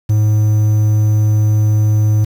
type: tone with quantisation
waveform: triangle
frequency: 106.8 Hz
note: G#2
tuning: 49 cents sharp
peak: -7 dBFS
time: 0.09-2.25 s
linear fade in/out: 10 ms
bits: 6
effects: none